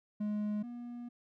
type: tone pair in turn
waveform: triangle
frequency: 209.6 / 240.4 Hz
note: G#3 / B3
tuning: +16 / -46 cents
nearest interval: major second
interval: 238 cents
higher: second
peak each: -30 / -39 dBFS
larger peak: first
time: 0.2-0.63 / 0.63-1.09 s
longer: second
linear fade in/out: 10 ms
effects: none